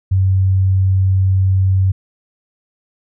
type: tone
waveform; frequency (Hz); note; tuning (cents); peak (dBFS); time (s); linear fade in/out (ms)
sine; 95; F#2; +46; -10; 0.11-1.92; 10
effects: none